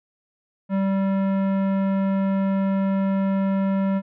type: tone with tanh clipping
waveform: sine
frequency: 194.2 Hz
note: G3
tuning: 16 cents flat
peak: -21 dBFS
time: 0.69-4.02 s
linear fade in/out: 50 ms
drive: 16 dB
effects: none